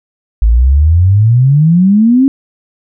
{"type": "exponential sweep", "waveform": "sine", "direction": "up", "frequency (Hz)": [52.4, 277.2], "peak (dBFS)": -4, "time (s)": [0.42, 2.28], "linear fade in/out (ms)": 0, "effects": []}